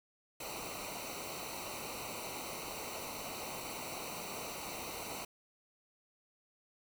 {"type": "noise with comb filter", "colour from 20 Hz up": "pink", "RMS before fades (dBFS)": -43, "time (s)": [0.4, 5.25], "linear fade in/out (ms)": 5, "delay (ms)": 0.59, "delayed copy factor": -0.85, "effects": []}